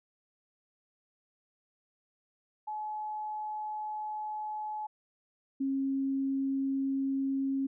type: tone pair in turn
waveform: sine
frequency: 853 / 270.9 Hz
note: G#5 / C#4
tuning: +46 / -40 cents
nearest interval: octave + minor sixth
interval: 1986 cents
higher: first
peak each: -34 / -28 dBFS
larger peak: second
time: 2.67-4.87 / 5.6-7.67 s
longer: first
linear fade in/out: 10 ms
effects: none